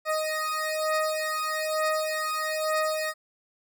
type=beating tone pair; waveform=20% pulse; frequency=623 / 624.1 Hz; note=D#5 / D#5; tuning=+2 / +5 cents; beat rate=1.1 Hz; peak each=-24 dBFS; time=0.05-3.14 s; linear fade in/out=50 ms; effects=none

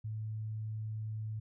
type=tone; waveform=sine; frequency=108.8 Hz; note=A2; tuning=19 cents flat; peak=-36 dBFS; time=0.04-1.4 s; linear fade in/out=10 ms; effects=none

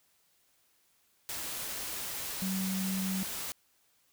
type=tone in noise; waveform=sine; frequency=189.9 Hz; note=F#3; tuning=45 cents sharp; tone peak=-31 dBFS; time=2.42-3.23 s; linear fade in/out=0 ms; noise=white; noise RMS=-38 dBFS; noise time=1.29-3.52 s; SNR=+4 dB; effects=white hiss -70 dBFS RMS until 4.12 s

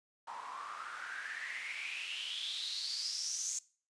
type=noise with band-pass filter sweep; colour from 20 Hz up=white; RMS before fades=-41 dBFS; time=0.27-3.59 s; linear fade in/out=5 ms; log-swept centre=920 to 6800 Hz; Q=7.9; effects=noise-tail reverb RT60 0.4 s tail -21 dB re dry + resampled to 22050 Hz

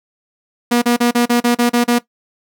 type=tone bursts; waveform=sawtooth; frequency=240 Hz; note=B3; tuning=49 cents flat; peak=-7 dBFS; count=9; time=0.71-1.988 s; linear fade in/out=10 ms; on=110 ms; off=36 ms; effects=noise-tail reverb RT60 0.1 s tail -17 dB re dry

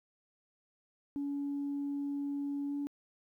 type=tone with pitch glide; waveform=sine; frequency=283.3 to 285.6 Hz; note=C#4 to D4; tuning=+38 to -48 cents; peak=-32 dBFS; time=1.16-2.87 s; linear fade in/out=0 ms; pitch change=+14 cents; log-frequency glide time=2.67-2.74 s; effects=tanh soft clip ceiling -30 dBFS + 12-bit

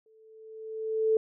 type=tone with exponential growth; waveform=sine; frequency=440 Hz; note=A4; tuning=in tune; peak=-19 dBFS; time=0.06-1.17 s; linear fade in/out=2 ms; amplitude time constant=240 ms; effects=none

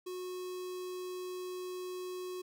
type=tone with notch filter; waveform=square; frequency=365.1 Hz; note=F#4; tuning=23 cents flat; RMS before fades=-41 dBFS; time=0.06-2.42 s; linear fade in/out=10 ms; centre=1700 Hz; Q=1.3; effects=none

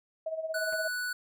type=tone with tremolo; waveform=sine; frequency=640 Hz; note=D#5; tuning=49 cents sharp; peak=-29 dBFS; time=0.26-0.88 s; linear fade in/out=5 ms; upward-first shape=sine; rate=17 Hz; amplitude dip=70%
type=tone; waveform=square; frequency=1480 Hz; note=F#6; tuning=in tune; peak=-32 dBFS; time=0.54-1.13 s; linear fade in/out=5 ms
type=clicks; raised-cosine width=0.5 ms; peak=-33 dBFS; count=2; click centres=0.726 / 0.735 s
effects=none

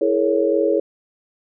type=chord; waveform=sine; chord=A# half-diminished seventh; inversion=second; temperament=equal with one note detuned; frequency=329.6 / 423.1 / 466.2 / 554.4 Hz; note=E4 / G#4 / A#4 / C#5; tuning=0 / +32 / 0 / 0 cents; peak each=-21 / -19 / -23 / -20 dBFS; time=0.01-0.8 s; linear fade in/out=5 ms; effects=none

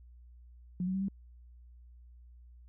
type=tone with pitch steps; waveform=sine; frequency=180.4 / 186.9 / 191.9 / 195.6 Hz; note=F#3 / F#3 / G3 / G3; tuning=-44 / +18 / -37 / -4 cents; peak=-30 dBFS; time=0.8-1.084 s; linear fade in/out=2 ms; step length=71 ms; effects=added 60 Hz sine -52 dBFS peak until 2.68 s

